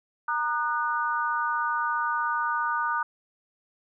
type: chord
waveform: sine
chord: D# minor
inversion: second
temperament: equal with one note detuned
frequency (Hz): 932.3 / 1215.4 / 1480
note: A#5 / D#6 / F#6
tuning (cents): 0 / -41 / 0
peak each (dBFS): -29 / -28 / -29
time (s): 0.28-3.03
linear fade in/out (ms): 5
effects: none